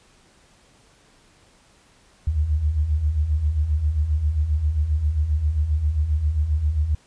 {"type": "beating tone pair", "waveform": "sine", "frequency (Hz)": [70.3, 77.8], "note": ["C#2", "D#2"], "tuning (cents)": [25, 0], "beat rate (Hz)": 7.5, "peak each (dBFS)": [-26, -19], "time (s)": [2.27, 6.95], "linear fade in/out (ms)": 5, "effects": ["pink hiss -56 dBFS RMS until 7.06 s", "resampled to 22050 Hz"]}